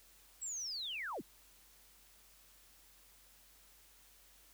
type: linear sweep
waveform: sine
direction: down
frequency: 7880 to 93.2 Hz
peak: -39 dBFS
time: 0.41-1.22 s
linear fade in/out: 20 ms
effects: added 47 Hz sine -70 dBFS peak until 4.53 s + white hiss -64 dBFS RMS until 4.53 s